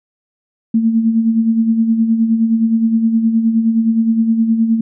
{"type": "tone with tremolo", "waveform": "sine", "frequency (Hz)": 225.8, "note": "A3", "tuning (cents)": 45, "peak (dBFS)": -8, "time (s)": [0.74, 4.81], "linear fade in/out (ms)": 5, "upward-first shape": "sine", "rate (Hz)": 9.6, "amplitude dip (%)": 55, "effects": []}